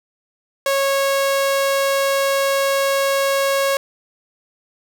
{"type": "tone", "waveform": "sawtooth", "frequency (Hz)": 550, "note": "C#5", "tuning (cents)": -14, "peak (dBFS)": -12, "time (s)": [0.66, 3.77], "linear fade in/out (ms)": 2, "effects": []}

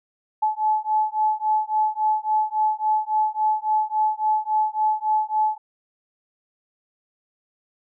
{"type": "beating tone pair", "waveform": "sine", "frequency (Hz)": [859, 862.6], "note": ["A5", "A5"], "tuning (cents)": [-42, -35], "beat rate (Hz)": 3.6, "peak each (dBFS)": -22, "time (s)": [0.42, 5.58], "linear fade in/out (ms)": 10, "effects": []}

